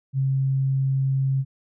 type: tone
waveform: sine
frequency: 134.6 Hz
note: C3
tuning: 49 cents sharp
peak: -19 dBFS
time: 0.13-1.45 s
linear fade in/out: 50 ms
effects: none